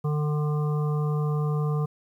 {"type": "harmonic tone", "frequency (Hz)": 149.6, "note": "D3", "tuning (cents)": 32, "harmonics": [1, 3, 5, 7, 8], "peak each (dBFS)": [-23, -33, -41, -40, -40], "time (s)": [0.04, 1.86], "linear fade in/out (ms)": 10, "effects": ["10-bit"]}